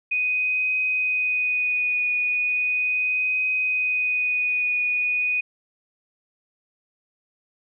sine tone with vibrato, 2489 Hz, D#7, in tune, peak -20 dBFS, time 0.11-5.41 s, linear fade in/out 10 ms, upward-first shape triangle, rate 0.37 Hz, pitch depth 17 cents each way, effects none

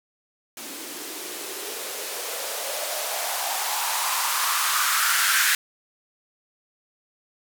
violet noise with band-pass filter sweep, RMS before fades -26 dBFS, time 0.57-5.55 s, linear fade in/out 2 ms, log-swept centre 270 to 1600 Hz, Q 4.3, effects none

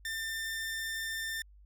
sawtooth tone, 1794 Hz, A6, 33 cents sharp, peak -31 dBFS, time 0.05-1.42 s, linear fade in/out 2 ms, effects added 50 Hz sine -54 dBFS peak until 1.65 s

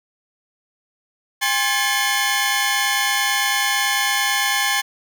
sawtooth tone cluster, 808 / 1058 / 1728 / 2165 / 3030 Hz, G#5 / C6 / A6 / C#7 / F#7, -48 / +19 / -32 / -41 / +40 cents, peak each -21 / -22 / -18 / -21 / -23 dBFS, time 1.41-4.82 s, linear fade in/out 20 ms, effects none

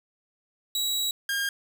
sawtooth tone pair in turn, 3883 / 1614.8 Hz, B7 / G#6, -30 / -49 cents, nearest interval octave + minor third, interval 1519 cents, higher first, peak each -22 / -22 dBFS, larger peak neither, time 0.75-1.11 / 1.29-1.49 s, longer first, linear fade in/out 2 ms, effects 8-bit

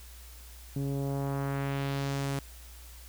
sawtooth tone with low-pass filter sweep, 138.59 Hz, C#3, in tune, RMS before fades -32 dBFS, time 0.76-2.39 s, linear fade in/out 2 ms, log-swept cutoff 310 to 12000 Hz, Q 1.2, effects added 60 Hz sine -47 dBFS peak until 3.08 s + white hiss -53 dBFS RMS until 3.08 s

